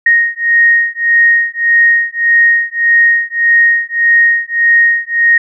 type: beating tone pair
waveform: sine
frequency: 1864.7 / 1866.4 Hz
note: A#6 / A#6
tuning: 0 / +2 cents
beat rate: 1.7 Hz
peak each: -10 dBFS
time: 0.06-5.38 s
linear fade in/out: 5 ms
effects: none